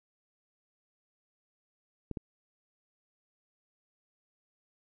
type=clicks; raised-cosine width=3 ms; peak=-23 dBFS; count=2; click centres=2.113 / 2.172 s; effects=none